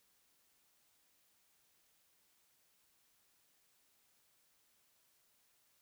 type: silence
effects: white hiss -74 dBFS RMS until 5.81 s